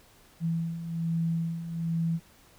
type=beating tone pair; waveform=sine; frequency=164.81 / 166.01 Hz; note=E3 / E3; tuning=0 / +13 cents; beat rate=1.2 Hz; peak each=-34 / -28 dBFS; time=0.4-2.2 s; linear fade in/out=50 ms; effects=pink hiss -58 dBFS RMS until 2.58 s